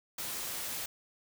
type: noise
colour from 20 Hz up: white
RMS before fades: -38 dBFS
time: 0.18-0.86 s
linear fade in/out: 5 ms
effects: none